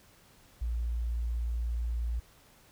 sine tone, 58.27 Hz, A#1, in tune, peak -29 dBFS, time 0.61-2.2 s, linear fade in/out 10 ms, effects pink hiss -60 dBFS RMS until 2.71 s

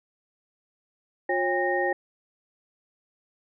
sine tone cluster, 357.1 / 545 / 804 / 1854 Hz, F4 / C#5 / G5 / A#6, +39 / -29 / +44 / -10 cents, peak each -28 dBFS, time 1.29-1.93 s, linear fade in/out 5 ms, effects none

